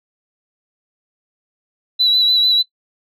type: tone with vibrato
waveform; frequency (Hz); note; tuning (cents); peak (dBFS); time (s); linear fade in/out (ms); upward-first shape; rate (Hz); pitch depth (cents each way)
sine; 3951; B7; 0; -10; 1.99-2.63; 20; sine; 6.7; 31
effects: noise-tail reverb RT60 0.1 s tail -21 dB re dry + tanh soft clip ceiling -6 dBFS